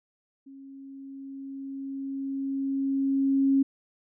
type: tone with level ramp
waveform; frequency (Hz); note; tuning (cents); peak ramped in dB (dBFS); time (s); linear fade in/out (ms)
sine; 272.3; C#4; -31; -44 to -18; 0.46-3.63; 10
effects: none

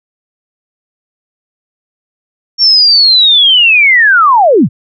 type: linear sweep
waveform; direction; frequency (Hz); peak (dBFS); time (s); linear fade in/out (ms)
sine; down; 5520 to 85.1; -3; 2.58-4.69; 50
effects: none

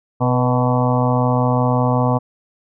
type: harmonic tone with a mistuned harmonic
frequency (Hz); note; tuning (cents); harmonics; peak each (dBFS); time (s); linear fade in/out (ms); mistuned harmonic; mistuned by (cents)
125.4; B2; +27; 1 / 2 / 4 / 5 / 6 / 7 / 8 / 9; -17 / -20 / -23 / -24 / -25 / -25 / -26 / -27; 0.2-2.19; 20; 4; -30
effects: none

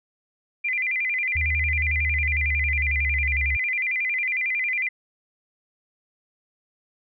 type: tone with vibrato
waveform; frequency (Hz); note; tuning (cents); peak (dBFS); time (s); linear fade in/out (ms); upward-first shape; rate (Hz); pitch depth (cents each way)
sine; 2200; C#7; -14; -22; 0.64-4.89; 10; square; 11; 140
type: tone with pitch glide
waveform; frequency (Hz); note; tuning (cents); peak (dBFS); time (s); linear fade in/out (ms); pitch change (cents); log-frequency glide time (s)
sine; 77.78 to 70.91; D#2 to C#2; 0 to +40; -24; 1.35-3.57; 10; -160; 1.81-3.44
effects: none

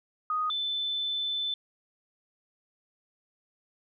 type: tone pair in turn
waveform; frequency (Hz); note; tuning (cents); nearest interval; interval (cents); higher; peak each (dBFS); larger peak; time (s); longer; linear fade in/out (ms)
sine; 1244.5 / 3520; D#6 / A7; 0 / 0; octave + tritone; 1800; second; -26 / -28; first; 0.3-0.5 / 0.5-1.54; second; 2
effects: none

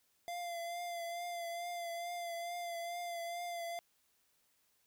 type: tone with vibrato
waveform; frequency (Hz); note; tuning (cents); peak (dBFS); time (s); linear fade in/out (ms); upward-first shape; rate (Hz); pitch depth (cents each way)
square; 690; F5; -21; -40; 0.28-3.79; 0; triangle; 2.3; 36
effects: white hiss -75 dBFS RMS until 4.86 s

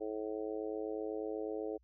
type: harmonic tone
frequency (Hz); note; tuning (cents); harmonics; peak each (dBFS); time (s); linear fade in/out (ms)
108.1; A2; -30; 3 / 4 / 5 / 6 / 7; -42 / -39 / -44 / -49 / -51; 0-1.78; 20
effects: added 60 Hz sine -66 dBFS peak until 1.83 s

